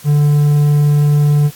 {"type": "tone", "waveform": "triangle", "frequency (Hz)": 146.83, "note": "D3", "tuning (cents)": 0, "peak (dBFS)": -6, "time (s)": [0.04, 1.51], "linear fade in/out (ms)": 50, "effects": ["white hiss -38 dBFS RMS until 1.55 s", "AAC 64 kbps"]}